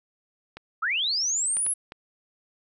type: clicks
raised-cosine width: 0.3 ms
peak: -23 dBFS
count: 4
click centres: 0.57 / 1.569 / 1.665 / 1.921 s
type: linear sweep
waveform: sine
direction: up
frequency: 1190 to 11000 Hz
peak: -23 dBFS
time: 0.82-1.74 s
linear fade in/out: 10 ms
effects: none